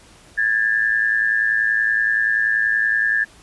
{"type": "tone pair together", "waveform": "sine", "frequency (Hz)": [1649.5, 1760], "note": ["G#6", "A6"], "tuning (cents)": [-12, 0], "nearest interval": "minor second", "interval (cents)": 112, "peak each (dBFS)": [-19, -18], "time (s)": [0.37, 3.25], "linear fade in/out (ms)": 20, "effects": ["pink hiss -48 dBFS RMS until 3.42 s", "resampled to 24000 Hz"]}